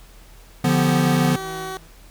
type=chord; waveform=square; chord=B diminished; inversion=first; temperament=equal; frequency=146.83 / 174.61 / 246.9 Hz; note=D3 / F3 / B3; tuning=0 / 0 / 0 cents; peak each=-21 dBFS; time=0.64-1.36 s; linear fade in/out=5 ms
type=tone with pitch glide; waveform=15% pulse; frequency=390.2 to 378.4 Hz; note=G4 to F#4; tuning=-8 to +39 cents; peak=-22 dBFS; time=0.69-1.77 s; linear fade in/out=0 ms; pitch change=-53 cents; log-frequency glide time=1.13-1.57 s
type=tone with tremolo; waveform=sawtooth; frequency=161.9 Hz; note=E3; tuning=31 cents flat; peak=-30 dBFS; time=0.86-1.88 s; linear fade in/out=10 ms; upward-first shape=sine; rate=1.8 Hz; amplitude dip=85%
effects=added 41 Hz sine -45 dBFS peak until 2.1 s + pink hiss -50 dBFS RMS until 2.1 s